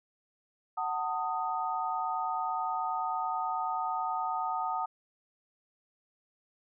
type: chord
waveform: sine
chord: D# diminished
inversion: first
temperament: just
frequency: 746.7 / 896 / 1244.5 Hz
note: F#5 / A5 / D#6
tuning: +16 / +31 / 0 cents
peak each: -34 dBFS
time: 0.77-4.86 s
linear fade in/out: 10 ms
effects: none

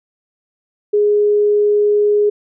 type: tone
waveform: sine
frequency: 415.3 Hz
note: G#4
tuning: in tune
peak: -10 dBFS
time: 0.93-2.3 s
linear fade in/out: 10 ms
effects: none

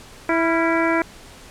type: harmonic tone with a mistuned harmonic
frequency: 329.6 Hz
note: E4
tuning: in tune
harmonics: 1 / 2 / 3 / 4 / 5 / 6 / 7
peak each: -20 / -23 / -25 / -26 / -27 / -28 / -28 dBFS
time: 0.29-1.02 s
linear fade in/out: 2 ms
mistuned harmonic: 4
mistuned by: +69 cents
effects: pink hiss -43 dBFS RMS until 1.5 s + low-pass 10000 Hz 12 dB/octave

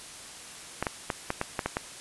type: clicks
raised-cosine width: 0.5 ms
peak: -12 dBFS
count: 8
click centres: 0.826 / 0.868 / 1.102 / 1.304 / 1.414 / 1.592 / 1.66 / 1.769 s
effects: white hiss -44 dBFS RMS until 2 s + resampled to 24000 Hz

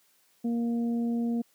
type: harmonic tone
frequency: 234.5 Hz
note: A#3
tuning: 11 cents sharp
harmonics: 1 / 2 / 3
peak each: -25 / -39 / -45 dBFS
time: 0.44-1.42 s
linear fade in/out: 10 ms
effects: white hiss -66 dBFS RMS until 1.54 s + high-pass 150 Hz 12 dB/octave

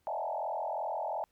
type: tone with frequency modulation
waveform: sine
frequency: 748 Hz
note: F#5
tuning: 19 cents sharp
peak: -32 dBFS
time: 0.07-1.24 s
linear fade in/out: 0 ms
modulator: 42.8 Hz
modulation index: 3.6
effects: pink hiss -75 dBFS RMS until 1.31 s

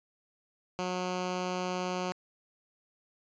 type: tone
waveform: 10% pulse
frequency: 182 Hz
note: F#3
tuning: 28 cents flat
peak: -23 dBFS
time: 0.79-2.12 s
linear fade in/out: 0 ms
effects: resampled to 16000 Hz

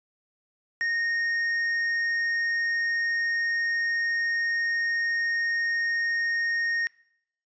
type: tone with tanh clipping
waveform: sine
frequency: 1853 Hz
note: A#6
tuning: 11 cents flat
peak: -25 dBFS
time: 0.81-6.87 s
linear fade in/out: 0 ms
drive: 6 dB
effects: noise-tail reverb RT60 0.7 s tail -23 dB re dry + resampled to 16000 Hz

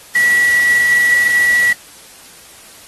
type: tone in noise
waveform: sine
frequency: 1942 Hz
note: B6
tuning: 30 cents flat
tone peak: -9 dBFS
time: 0.15-1.73 s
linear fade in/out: 5 ms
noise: white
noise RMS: -25 dBFS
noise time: 0.15-1.73 s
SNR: +13 dB
effects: white hiss -40 dBFS RMS until 2.87 s + AAC 32 kbps

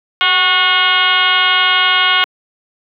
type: tone with frequency modulation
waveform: sine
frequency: 2172 Hz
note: C#7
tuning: 36 cents flat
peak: -9 dBFS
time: 0.21-2.24 s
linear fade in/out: 0 ms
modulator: 356 Hz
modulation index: 3.5
effects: high-pass 400 Hz 12 dB/octave

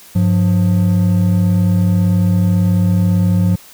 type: tone pair together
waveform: triangle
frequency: 100.01 / 178.2 Hz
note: G2 / F3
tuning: +35 / +35 cents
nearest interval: minor seventh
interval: 1000 cents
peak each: -11 dBFS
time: 0.15-3.56 s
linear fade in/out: 10 ms
effects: white hiss -41 dBFS RMS until 3.73 s

